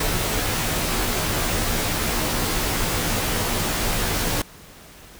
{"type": "noise with comb filter", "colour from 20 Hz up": "pink", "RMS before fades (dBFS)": -23, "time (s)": [0, 4.42], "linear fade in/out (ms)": 5, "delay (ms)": 15, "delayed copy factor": -0.7, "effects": ["pink hiss -45 dBFS RMS until 5.19 s"]}